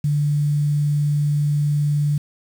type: tone with quantisation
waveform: sine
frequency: 146.83 Hz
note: D3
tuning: in tune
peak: -16 dBFS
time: 0.04-2.18 s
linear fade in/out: 5 ms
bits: 7
effects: none